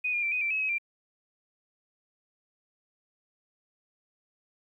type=tone with pitch steps; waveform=sine; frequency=2489 / 2416 / 2346 / 2496 / 2345 / 2570 / 2548 / 2368 Hz; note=D#7 / D7 / D7 / D#7 / D7 / E7 / D#7 / D7; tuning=0 / +48 / -2 / +5 / -3 / -45 / +41 / +14 cents; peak=-26 dBFS; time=0.04-0.784 s; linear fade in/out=10 ms; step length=93 ms; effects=11-bit